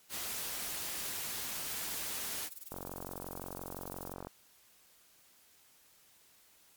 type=noise; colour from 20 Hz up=white; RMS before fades=-39 dBFS; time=0.09-2.5 s; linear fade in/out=50 ms
type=noise with tremolo; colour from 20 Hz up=violet; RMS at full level=-44 dBFS; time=1.71-4.13 s; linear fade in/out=5 ms; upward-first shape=sine; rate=20 Hz; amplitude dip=100%
type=click train; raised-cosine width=1 ms; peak=-28 dBFS; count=72; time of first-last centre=2.72-4.27 s; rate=45.8 Hz
effects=white hiss -64 dBFS RMS until 6.76 s + MP3 96 kbps